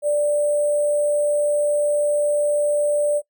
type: tone with sample-and-hold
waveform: sine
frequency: 587.3 Hz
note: D5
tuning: in tune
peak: -16 dBFS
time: 0.02-3.22 s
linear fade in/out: 50 ms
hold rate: 8820 Hz
effects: noise-tail reverb RT60 0.1 s tail -22 dB re dry